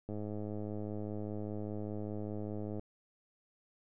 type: click train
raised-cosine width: 2 ms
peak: -28 dBFS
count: 285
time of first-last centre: 0.09-2.795 s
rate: 105 Hz
effects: none